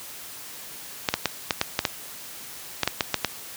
clicks, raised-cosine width 0.2 ms, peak -3 dBFS, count 12, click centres 1.088 / 1.14 / 1.257 / 1.508 / 1.614 / 1.791 / 1.852 / 2.833 / 2.876 / 3.008 / 3.143 / 3.247 s, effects white hiss -40 dBFS RMS until 3.56 s + high-pass 60 Hz 12 dB/octave

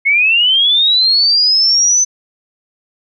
sine linear sweep, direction up, 2155 to 6130 Hz, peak -8 dBFS, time 0.05-2.05 s, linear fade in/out 20 ms, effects none

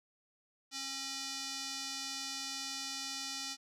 square tone with band-pass filter, 271 Hz, C#4, 39 cents flat, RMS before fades -41 dBFS, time 0.71-3.57 s, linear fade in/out 50 ms, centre 5100 Hz, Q 2, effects none

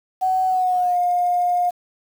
sine tone with pitch glide, 749 to 711.5 Hz, F#5 to F5, +21 to +32 cents, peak -16 dBFS, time 0.21-1.71 s, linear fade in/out 20 ms, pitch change -89 cents, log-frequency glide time 0.47-0.97 s, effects 7-bit

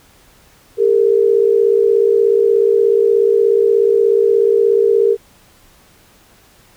sine tone pair together, 402.3 / 459 Hz, G4 / A#4, +45 / -27 cents, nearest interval major second, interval 228 cents, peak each -12 dBFS, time 0.77-5.17 s, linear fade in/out 50 ms, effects pink hiss -49 dBFS RMS until 6.76 s

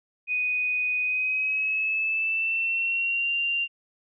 sine tone with pitch glide, 2489 to 2778 Hz, D#7 to F7, 0 to -10 cents, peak -23 dBFS, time 0.27-3.68 s, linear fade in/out 50 ms, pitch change +190 cents, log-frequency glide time 1.01-3.31 s, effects none

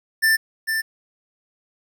square tone with echo, 1777 Hz, A6, 17 cents sharp, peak -15 dBFS, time 0.22-0.37 s, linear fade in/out 20 ms, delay 450 ms, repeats 1, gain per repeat -6 dB, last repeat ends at 0.82 s, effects 9-bit

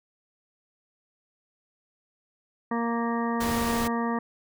harmonic tone, 233.1 Hz, A#3, in tune, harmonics 1 / 2 / 3 / 4 / 5 / 7 / 8, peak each -27 / -33 / -36 / -33 / -34 / -45 / -38 dBFS, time 2.71-4.19 s, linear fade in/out 5 ms
pink noise, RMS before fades -32 dBFS, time 3.4-3.88 s, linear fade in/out 10 ms
effects none

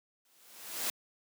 white noise with exponential growth, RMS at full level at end -31 dBFS, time 0.25-0.9 s, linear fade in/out 2 ms, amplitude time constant 140 ms, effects high-pass 200 Hz 12 dB/octave

